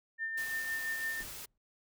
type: tone with tremolo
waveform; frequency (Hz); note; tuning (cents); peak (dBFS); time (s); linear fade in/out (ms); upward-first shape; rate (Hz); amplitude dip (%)
sine; 1800; A6; +39; -32; 0.18-1.24; 50; sine; 5.9; 40
type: noise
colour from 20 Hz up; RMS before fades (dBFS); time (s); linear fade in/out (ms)
white; -45; 0.37-1.46; 10
type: noise with exponential decay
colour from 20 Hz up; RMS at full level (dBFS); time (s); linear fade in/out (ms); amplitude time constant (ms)
brown; -45; 1.2-1.58; 2; 82
effects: none